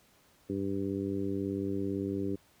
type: harmonic tone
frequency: 98.1 Hz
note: G2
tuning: 2 cents sharp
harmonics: 1 / 2 / 3 / 4 / 5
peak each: -39 / -37 / -34 / -36 / -44 dBFS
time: 0.49-2.36 s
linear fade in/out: 10 ms
effects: pink hiss -64 dBFS RMS until 2.6 s + high-pass 60 Hz 12 dB/octave